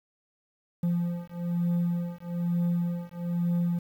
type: beating tone pair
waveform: triangle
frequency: 172.7 / 173.8 Hz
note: F3 / F3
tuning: -19 / -8 cents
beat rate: 1.1 Hz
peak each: -27 dBFS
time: 0.83-3.79 s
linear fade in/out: 5 ms
effects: 9-bit